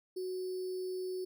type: tone with sample-and-hold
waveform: sine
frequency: 370 Hz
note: F#4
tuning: in tune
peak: -35 dBFS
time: 0.16-1.25 s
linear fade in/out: 10 ms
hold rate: 4900 Hz
effects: none